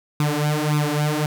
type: tone with flanger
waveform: sawtooth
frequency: 149.7 Hz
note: D3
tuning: 33 cents sharp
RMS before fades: -21 dBFS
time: 0.2-1.26 s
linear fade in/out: 2 ms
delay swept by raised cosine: 0.8 to 5.4 ms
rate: 1.8 Hz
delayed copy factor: +0.85
effects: none